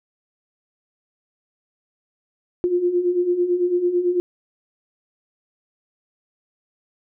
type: beating tone pair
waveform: sine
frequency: 347.8 / 356.8 Hz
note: F4 / F4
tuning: -7 / +37 cents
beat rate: 9 Hz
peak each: -24 / -18 dBFS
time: 2.64-4.2 s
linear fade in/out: 0 ms
effects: none